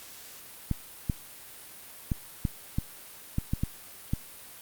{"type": "clicks", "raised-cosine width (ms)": 5, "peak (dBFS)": -14, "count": 9, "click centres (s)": [0.713, 1.098, 2.118, 2.452, 2.785, 3.384, 3.535, 3.635, 4.135], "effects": ["white hiss -47 dBFS RMS until 4.61 s", "Opus 48 kbps"]}